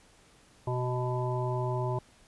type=harmonic tone; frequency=125 Hz; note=B2; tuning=21 cents sharp; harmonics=1 / 3 / 5 / 7 / 8; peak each=-30 / -35 / -37 / -38 / -39 dBFS; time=0.67-1.99 s; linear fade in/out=5 ms; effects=pink hiss -60 dBFS RMS until 2.27 s + resampled to 24000 Hz